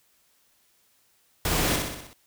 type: noise with echo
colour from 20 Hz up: pink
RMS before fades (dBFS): -26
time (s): 1.45-1.76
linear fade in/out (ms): 2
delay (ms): 62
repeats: 6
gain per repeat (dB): -4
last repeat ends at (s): 2.132
effects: white hiss -65 dBFS RMS until 2.26 s